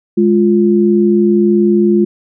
sine tone pair together, 207.7 / 349.3 Hz, G#3 / F4, 0 / 0 cents, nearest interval major sixth, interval 900 cents, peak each -10 dBFS, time 0.17-2.05 s, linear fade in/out 10 ms, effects none

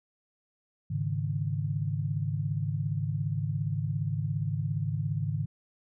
sine chord, Ab suspended fourth, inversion none, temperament just, 103.83 / 138.43 / 155.74 Hz, Ab2 / Db3 / Eb3, 0 / -2 / +2 cents, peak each -32 dBFS, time 0.9-5.46 s, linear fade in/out 10 ms, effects none

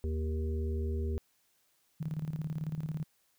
harmonic tone, 78.1 Hz, D#2, 7 cents sharp, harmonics 1 / 3 / 5 / 6, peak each -31 / -42 / -40 / -48 dBFS, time 0.04-1.18 s, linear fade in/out 0 ms
sine tone with tremolo, 155.56 Hz, D#3, in tune, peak -31 dBFS, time 2-3.04 s, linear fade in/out 10 ms, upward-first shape square, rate 18 Hz, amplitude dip 70%
effects white hiss -72 dBFS RMS until 3.38 s

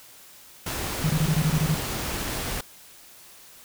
pink noise, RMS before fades -30 dBFS, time 0.66-2.61 s, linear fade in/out 5 ms
sine tone bursts, 155.56 Hz, D#3, in tune, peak -19 dBFS, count 9, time 1.04-1.743 s, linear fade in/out 2 ms, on 55 ms, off 26 ms
effects white hiss -49 dBFS RMS until 3.64 s

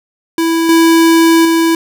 square tone with level steps, 329.6 Hz, E4, in tune, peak -11 / -6 / -9 dBFS, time 0.38-1.75 s, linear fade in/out 2 ms, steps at 0.69 / 1.45 s, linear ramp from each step 2 ms, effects none

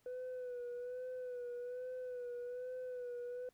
sine tone with vibrato, 496.1 Hz, B4, 8 cents sharp, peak -39 dBFS, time 0.06-3.49 s, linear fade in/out 2 ms, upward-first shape sine, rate 1.2 Hz, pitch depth 42 cents each way, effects tanh soft clip ceiling -40 dBFS + pink hiss -75 dBFS RMS until 3.53 s

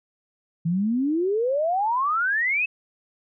sine exponential sweep, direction up, 160 to 2637 Hz, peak -20 dBFS, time 0.65-2.66 s, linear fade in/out 10 ms, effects none

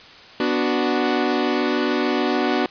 sawtooth chord, B minor, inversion none, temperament equal, 246.9 / 293.7 / 370 Hz, B3 / D4 / F#4, 0 / 0 / 0 cents, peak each -19 dBFS, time 0.4-2.66 s, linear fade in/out 2 ms, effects white hiss -43 dBFS RMS until 2.7 s + resampled to 11025 Hz

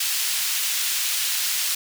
pink high-pass noise, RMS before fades -24 dBFS, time 0-1.75 s, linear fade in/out 5 ms, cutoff 2900 Hz, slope 12 dB/octave, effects none

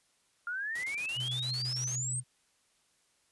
sine exponential sweep, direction up, 1391 to 8610 Hz, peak -33 dBFS, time 0.47-2.2 s, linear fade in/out 2 ms
white noise bursts, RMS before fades -45 dBFS, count 11, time 0.75-1.958 s, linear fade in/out 5 ms, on 88 ms, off 24 ms
sine tone with tremolo, 126 Hz, B2, 35 cents sharp, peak -35 dBFS, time 1.15-2.24 s, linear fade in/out 50 ms, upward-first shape sine, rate 6.3 Hz, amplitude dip 25%
effects white hiss -71 dBFS RMS until 3.31 s + resampled to 24000 Hz

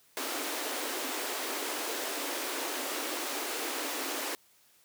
pink high-pass noise, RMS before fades -35 dBFS, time 0.17-4.35 s, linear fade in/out 0 ms, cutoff 260 Hz, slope 96 dB/octave, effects white hiss -64 dBFS RMS until 4.84 s + high-pass 60 Hz 12 dB/octave

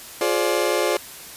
35% pulse chord, D half-diminished seventh, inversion first, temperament just, 352.4 / 422.9 / 528.6 / 587.3 Hz, F4 / Ab4 / C5 / D5, +16 / +31 / +18 / 0 cents, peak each -23 dBFS, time 0.21-0.97 s, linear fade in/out 2 ms, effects white hiss -39 dBFS RMS until 1.36 s + resampled to 32000 Hz

